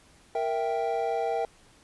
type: chord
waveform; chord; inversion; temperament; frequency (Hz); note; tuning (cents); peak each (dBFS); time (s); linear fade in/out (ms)
triangle; E diminished; second; equal; 466.2 / 659.3 / 784; Bb4 / E5 / G5; 0 / 0 / 0; -28 / -29 / -28; 0.35-1.45; 2
effects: pink hiss -58 dBFS RMS until 1.83 s + resampled to 24000 Hz